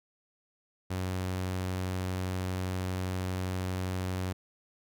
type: tone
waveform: sawtooth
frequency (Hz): 92.5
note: F#2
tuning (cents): 0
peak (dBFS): -27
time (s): 0.9-4.33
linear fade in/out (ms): 10
effects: none